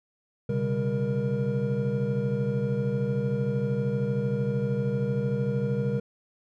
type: tone cluster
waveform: triangle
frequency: 126.1 / 139.1 / 198.6 / 471.2 Hz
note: B2 / C#3 / G3 / A#4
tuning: +36 / +6 / +23 / +19 cents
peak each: -28 dBFS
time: 0.49-6 s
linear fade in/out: 5 ms
effects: none

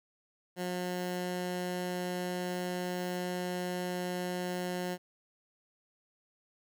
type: tone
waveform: 15% pulse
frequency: 179.9 Hz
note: F#3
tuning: 48 cents flat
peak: -27 dBFS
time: 0.56-4.98 s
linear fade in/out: 50 ms
effects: none

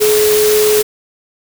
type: tone in noise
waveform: sine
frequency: 424.8 Hz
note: G#4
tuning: 39 cents sharp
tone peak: -9 dBFS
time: 0-0.83 s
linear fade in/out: 20 ms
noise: white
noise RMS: -17 dBFS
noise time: 0-0.83 s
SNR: +5 dB
effects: none

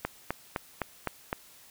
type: click train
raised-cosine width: 0.5 ms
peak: -14 dBFS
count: 6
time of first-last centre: 0.05-1.329 s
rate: 3.91 Hz
effects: white hiss -55 dBFS RMS until 1.7 s

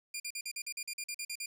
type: tone bursts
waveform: 15% pulse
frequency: 2400 Hz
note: D7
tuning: 37 cents sharp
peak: -30 dBFS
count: 13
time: 0.14-1.46 s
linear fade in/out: 5 ms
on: 60 ms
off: 45 ms
effects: none

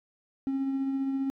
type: tone with tremolo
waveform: triangle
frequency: 270.3 Hz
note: C#4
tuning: 44 cents flat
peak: -22 dBFS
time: 0.47-1.3 s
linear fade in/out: 0 ms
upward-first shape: triangle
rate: 15 Hz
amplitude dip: 45%
effects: tanh soft clip ceiling -21 dBFS

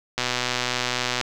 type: click train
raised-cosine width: 0.2 ms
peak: -6 dBFS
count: 129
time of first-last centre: 0.18-1.212 s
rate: 124 Hz
effects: none

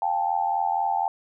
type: tone cluster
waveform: sine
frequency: 705 / 792 / 876 Hz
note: F5 / G5 / A5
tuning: +16 / +18 / -8 cents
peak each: -31 / -24 / -26 dBFS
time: 0.02-1.08 s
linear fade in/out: 2 ms
effects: none

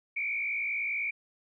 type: tone with frequency modulation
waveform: sine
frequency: 2303 Hz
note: D7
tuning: 34 cents flat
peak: -29 dBFS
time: 0.16-1.11 s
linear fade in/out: 10 ms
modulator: 55.2 Hz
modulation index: 1.7
effects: none

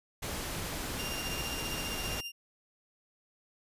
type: noise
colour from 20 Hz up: pink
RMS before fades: -37 dBFS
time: 0.22-2.21 s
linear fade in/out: 10 ms
type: tone with tremolo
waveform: 30% pulse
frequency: 2794 Hz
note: F7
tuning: in tune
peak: -33 dBFS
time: 0.98-2.32 s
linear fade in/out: 20 ms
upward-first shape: triangle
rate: 15 Hz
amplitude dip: 60%
effects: resampled to 32000 Hz

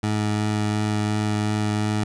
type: tone with vibrato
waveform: 20% pulse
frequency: 105.9 Hz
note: G#2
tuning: 34 cents sharp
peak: -16 dBFS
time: 0.03-2.04 s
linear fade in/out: 5 ms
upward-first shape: triangle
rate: 2.8 Hz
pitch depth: 11 cents each way
effects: resampled to 22050 Hz

